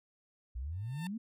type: exponential sweep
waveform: sine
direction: up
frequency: 56.2 to 236.5 Hz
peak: -36 dBFS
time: 0.55-1.18 s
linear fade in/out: 10 ms
type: tone with exponential growth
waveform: 15% pulse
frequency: 898 Hz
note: A5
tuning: 35 cents sharp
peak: -35 dBFS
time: 0.72-1.07 s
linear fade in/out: 2 ms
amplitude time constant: 75 ms
effects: none